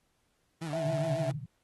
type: tone with vibrato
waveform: 30% pulse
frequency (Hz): 155.56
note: D#3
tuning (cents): 0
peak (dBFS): -32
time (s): 0.61-1.32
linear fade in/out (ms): 10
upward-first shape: triangle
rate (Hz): 7.3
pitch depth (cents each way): 150
type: tone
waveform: sine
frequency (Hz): 654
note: E5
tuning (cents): -14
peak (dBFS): -31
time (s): 0.73-1.3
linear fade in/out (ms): 2
type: band-pass noise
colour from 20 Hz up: pink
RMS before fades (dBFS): -36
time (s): 0.84-1.46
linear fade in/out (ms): 10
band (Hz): 130 to 150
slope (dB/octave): 96
effects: pink hiss -75 dBFS RMS until 1.63 s + AAC 32 kbps